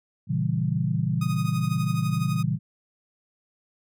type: chord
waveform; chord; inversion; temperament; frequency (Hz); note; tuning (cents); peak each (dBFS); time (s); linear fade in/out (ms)
sine; A# diminished seventh; none; equal; 116.54 / 138.59 / 164.81 / 196; A#2 / C#3 / E3 / G3; 0 / 0 / 0 / 0; -28 / -27 / -26 / -31; 0.27-2.59; 50
type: tone with tremolo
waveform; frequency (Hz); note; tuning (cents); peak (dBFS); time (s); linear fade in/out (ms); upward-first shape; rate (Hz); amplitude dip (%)
sawtooth; 1244.5; D#6; 0; -28; 1.21-2.43; 5; triangle; 12; 75
effects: none